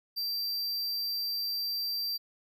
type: tone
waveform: square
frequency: 4699 Hz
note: D8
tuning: in tune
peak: -31 dBFS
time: 0.16-2.18 s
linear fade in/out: 20 ms
effects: none